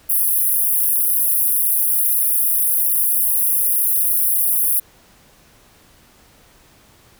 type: high-pass noise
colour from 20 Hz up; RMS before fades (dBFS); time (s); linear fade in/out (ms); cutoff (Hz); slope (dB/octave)
pink; -17; 0.09-4.8; 10; 10000; 96
effects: pink hiss -51 dBFS RMS until 7.19 s